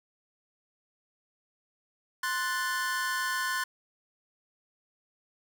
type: chord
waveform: 45% pulse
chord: F# diminished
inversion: second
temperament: equal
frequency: 1046.5 / 1480 / 1760 Hz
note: C6 / F#6 / A6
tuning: 0 / 0 / 0 cents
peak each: -33 dBFS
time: 2.23-3.64 s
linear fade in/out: 5 ms
effects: none